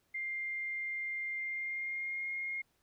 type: tone with pitch glide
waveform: sine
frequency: 2100 to 2138 Hz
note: C7 to C7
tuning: +6 to +37 cents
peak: -35 dBFS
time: 0.14-2.62 s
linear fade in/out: 10 ms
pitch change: +31 cents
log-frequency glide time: 1.32-2.3 s
effects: pink hiss -75 dBFS RMS until 2.82 s